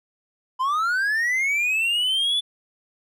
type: linear sweep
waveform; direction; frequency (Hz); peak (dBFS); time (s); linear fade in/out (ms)
triangle; up; 1000 to 3484; -18; 0.59-2.41; 20
effects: none